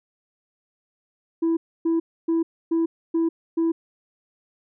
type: tone bursts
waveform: sine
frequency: 330 Hz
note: E4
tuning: 2 cents sharp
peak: -16 dBFS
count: 6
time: 1.42-3.72 s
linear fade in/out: 10 ms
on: 150 ms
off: 280 ms
effects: tanh soft clip ceiling -17 dBFS